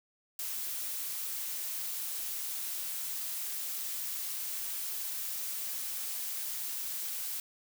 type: noise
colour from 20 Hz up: blue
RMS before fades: -37 dBFS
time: 0.39-7.4 s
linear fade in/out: 2 ms
effects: none